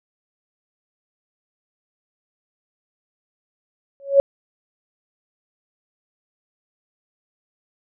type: tone with exponential growth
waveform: sine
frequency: 555 Hz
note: C#5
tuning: 2 cents sharp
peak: -5 dBFS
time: 4-4.2 s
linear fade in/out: 0 ms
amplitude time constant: 42 ms
effects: none